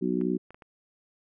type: harmonic tone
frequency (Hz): 61.74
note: B1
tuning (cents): 0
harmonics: 3 / 4 / 5 / 6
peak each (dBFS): -30 / -30 / -30 / -30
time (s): 0.01-0.38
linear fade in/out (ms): 20
type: clicks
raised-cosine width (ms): 0.5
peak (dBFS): -33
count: 4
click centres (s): 0.213 / 0.506 / 0.545 / 0.622
effects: none